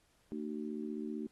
harmonic tone, 75.5 Hz, D2, 48 cents sharp, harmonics 3 / 4 / 5, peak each -40 / -42 / -44 dBFS, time 0.32-1.27 s, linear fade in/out 0 ms, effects pink hiss -72 dBFS RMS until 1.31 s + AAC 32 kbps

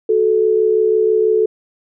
sine tone pair together, 370 / 436.1 Hz, F#4 / A4, 0 / -15 cents, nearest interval minor third, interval 285 cents, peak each -17 / -12 dBFS, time 0.09-1.46 s, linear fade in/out 5 ms, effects none

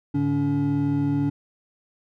triangle tone cluster, 106 / 144.3 / 284.1 Hz, G#2 / D3 / C#4, +36 / -30 / +43 cents, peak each -29 / -23 / -20 dBFS, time 0.14-1.3 s, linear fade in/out 10 ms, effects none

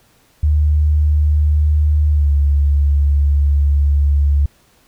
sine tone with pitch glide, 75.1 to 71.54 Hz, D2 to D2, +39 to -45 cents, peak -10 dBFS, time 0.43-4.46 s, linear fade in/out 5 ms, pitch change -84 cents, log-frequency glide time 2.1-2.31 s, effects pink hiss -54 dBFS RMS until 4.87 s

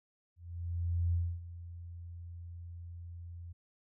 sine tone with ADSR envelope, 85.9 Hz, F2, 28 cents flat, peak -27 dBFS, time 0.36-3.53 s, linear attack 770 ms, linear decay 270 ms, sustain -16 dB, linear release 13 ms, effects none

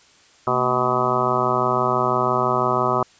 harmonic tone with a mistuned harmonic, 126 Hz, B2, 35 cents sharp, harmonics 1 / 2 / 3 / 4 / 5 / 6 / 7 / 8 / 9 / 10, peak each -29 / -30 / -25 / -30 / -25 / -27 / -30 / -25 / -25 / -24 dBFS, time 0.47-3.03 s, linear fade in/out 2 ms, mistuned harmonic 2, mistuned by -140 cents, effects white hiss -53 dBFS RMS until 3.19 s + resampled to 16000 Hz

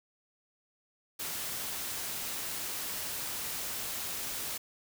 white noise, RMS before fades -37 dBFS, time 1.19-4.58 s, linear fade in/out 10 ms, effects none

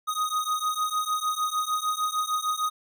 square beating tone pair, 1244.5 / 1251.1 Hz, D#6 / D#6, 0 / +9 cents, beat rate 6.6 Hz, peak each -29 dBFS, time 0.07-2.7 s, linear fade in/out 20 ms, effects none

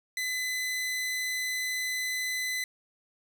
sawtooth tone, 2014 Hz, B6, 33 cents sharp, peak -26 dBFS, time 0.17-2.64 s, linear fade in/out 2 ms, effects none

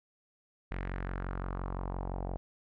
sawtooth tone with low-pass filter sweep, 45.81 Hz, F#1, 17 cents flat, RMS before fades -37 dBFS, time 0.71-2.37 s, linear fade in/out 0 ms, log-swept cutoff 2100 to 720 Hz, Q 2.6, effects none

